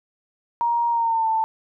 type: tone with pitch glide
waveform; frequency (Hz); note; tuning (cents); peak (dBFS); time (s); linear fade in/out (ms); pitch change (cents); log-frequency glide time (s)
sine; 941 to 888.2; A#5 to A5; +16 to +16; -18; 0.61-1.44; 0; -100; 0.9-1.28
effects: none